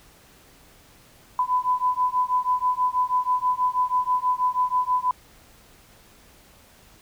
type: beating tone pair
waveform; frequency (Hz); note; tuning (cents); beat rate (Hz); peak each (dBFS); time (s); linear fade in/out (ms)
sine; 999 / 1005.2; B5 / B5; +20 / +30; 6.2; -23; 1.39-5.11; 2
effects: pink hiss -53 dBFS RMS until 7.01 s